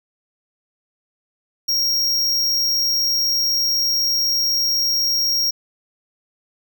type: tone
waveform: square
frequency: 5588 Hz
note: F8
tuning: in tune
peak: -17 dBFS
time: 1.68-5.51 s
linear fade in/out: 10 ms
effects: none